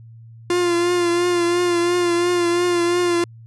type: tone with vibrato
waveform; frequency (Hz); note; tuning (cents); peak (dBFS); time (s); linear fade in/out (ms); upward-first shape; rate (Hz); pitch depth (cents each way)
45% pulse; 349.2; F4; 0; -16; 0.5-3.24; 2; triangle; 2.9; 37
effects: added 114 Hz sine -39 dBFS peak until 3.46 s + resampled to 24000 Hz